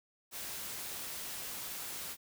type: noise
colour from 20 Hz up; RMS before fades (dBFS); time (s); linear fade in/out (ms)
white; -42; 0.31-2.17; 50
effects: none